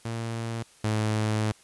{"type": "tone pair in turn", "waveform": "sawtooth", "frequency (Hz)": [114.6, 108.17], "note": ["A#2", "A2"], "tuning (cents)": [-29, -29], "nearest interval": "minor second", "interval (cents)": 100, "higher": "first", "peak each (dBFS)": [-26, -20], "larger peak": "second", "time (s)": [[0.05, 0.63], [0.84, 1.52]], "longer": "second", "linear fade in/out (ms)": 5, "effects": ["white hiss -56 dBFS RMS until 1.63 s", "resampled to 24000 Hz"]}